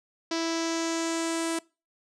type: tone with low-pass filter sweep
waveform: sawtooth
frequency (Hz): 329.6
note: E4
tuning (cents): 0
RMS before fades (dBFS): -29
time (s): 0.31-1.59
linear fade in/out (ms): 5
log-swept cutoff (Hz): 5300 to 9000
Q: 3
effects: noise-tail reverb RT60 0.3 s tail -23 dB re dry

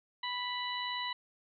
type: harmonic tone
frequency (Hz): 987.8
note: B5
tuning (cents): 0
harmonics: 1 / 2 / 3 / 4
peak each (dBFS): -38 / -40 / -41 / -40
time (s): 0.23-1.13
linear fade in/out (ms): 5
effects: none

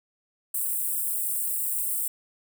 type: high-pass noise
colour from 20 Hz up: white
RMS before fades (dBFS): -28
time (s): 0.54-2.08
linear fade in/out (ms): 5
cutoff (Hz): 7900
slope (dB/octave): 96
effects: none

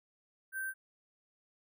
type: tone with sample-and-hold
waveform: sine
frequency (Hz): 1556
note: G6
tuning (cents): -13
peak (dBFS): -35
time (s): 0.52-0.74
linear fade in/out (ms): 50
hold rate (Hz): 11025
effects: none

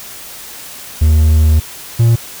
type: tone pair in turn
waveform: triangle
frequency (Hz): 77.78 / 116.07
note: D#2 / A#2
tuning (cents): 0 / -7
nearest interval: perfect fifth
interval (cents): 693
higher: second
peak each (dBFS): -4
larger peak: neither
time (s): 1.01-1.6 / 1.99-2.16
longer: first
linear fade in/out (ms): 10
effects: white hiss -31 dBFS RMS until 2.4 s

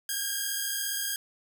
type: tone pair together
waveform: 5% pulse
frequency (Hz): 1600 / 1637.4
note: G6 / G#6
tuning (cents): +35 / -25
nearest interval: unison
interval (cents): 40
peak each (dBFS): -21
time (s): 0.09-1.16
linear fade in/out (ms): 2
effects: none

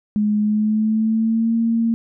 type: tone with pitch glide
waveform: sine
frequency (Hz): 210 to 229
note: G#3 to A#3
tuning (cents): +19 to -31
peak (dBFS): -15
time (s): 0.16-1.94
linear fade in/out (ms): 0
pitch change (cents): +150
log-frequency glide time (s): 0.4-1.55
effects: none

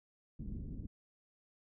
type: low-pass noise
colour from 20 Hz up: pink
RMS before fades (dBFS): -43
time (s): 0.39-0.87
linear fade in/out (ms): 10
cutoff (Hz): 260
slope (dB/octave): 24
effects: none

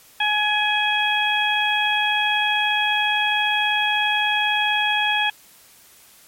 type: harmonic tone with a mistuned harmonic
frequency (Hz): 841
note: G#5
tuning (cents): +22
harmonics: 1 / 2 / 3 / 4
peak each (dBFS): -23 / -23 / -23 / -23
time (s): 0.2-5.3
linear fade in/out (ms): 5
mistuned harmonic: 4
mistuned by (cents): -29
effects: white hiss -50 dBFS RMS until 6.27 s + MP3 64 kbps

